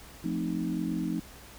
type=chord; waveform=sine; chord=F dominant seventh; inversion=none; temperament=equal with one note detuned; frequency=174.61 / 220 / 261.6 / 310.2 Hz; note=F3 / A3 / C4 / Eb4; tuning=0 / 0 / 0 / -5 cents; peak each=-33 / -35 / -35 / -33 dBFS; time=0.24-1.2 s; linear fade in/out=5 ms; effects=added 61 Hz sine -54 dBFS peak until 1.58 s + pink hiss -50 dBFS RMS until 1.58 s